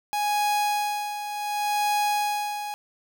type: tone with tremolo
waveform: 45% pulse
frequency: 830.6 Hz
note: G#5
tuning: in tune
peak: -21 dBFS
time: 0.13-2.74 s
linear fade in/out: 0 ms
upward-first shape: sine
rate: 0.68 Hz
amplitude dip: 65%
effects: none